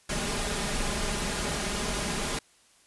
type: noise with comb filter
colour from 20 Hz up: pink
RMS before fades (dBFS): -30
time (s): 0.09-2.39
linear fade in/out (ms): 5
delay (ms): 4.9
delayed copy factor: +0.55
effects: white hiss -61 dBFS RMS until 2.86 s + resampled to 24000 Hz